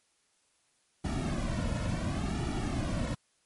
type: noise with flanger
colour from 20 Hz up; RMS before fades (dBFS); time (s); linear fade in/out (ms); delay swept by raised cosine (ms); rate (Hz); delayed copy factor
brown; -32; 1.04-3.15; 10; 1.9 to 2.53; 0.7; -0.85
effects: white hiss -71 dBFS RMS until 3.45 s + MP3 48 kbps